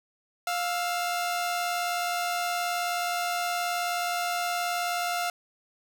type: tone pair together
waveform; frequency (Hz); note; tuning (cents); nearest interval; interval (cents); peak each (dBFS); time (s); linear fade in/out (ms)
sawtooth; 704 / 1329; F5 / E6; +14 / +14; major seventh; 1100; -24 / -30; 0.47-5.3; 2
effects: none